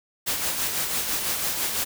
white noise with tremolo, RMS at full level -25 dBFS, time 0.26-1.85 s, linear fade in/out 20 ms, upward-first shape sine, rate 6 Hz, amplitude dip 40%, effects none

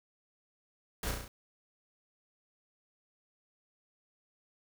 pink noise with echo, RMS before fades -36 dBFS, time 1.03-1.11 s, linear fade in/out 2 ms, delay 34 ms, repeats 5, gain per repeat -3 dB, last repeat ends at 1.28 s, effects none

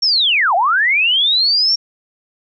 sine linear two-way sweep, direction down then up, 5588 to 659.3 to 5588 Hz, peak -11 dBFS, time 0.02-1.76 s, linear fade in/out 10 ms, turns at 0.55 s, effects none

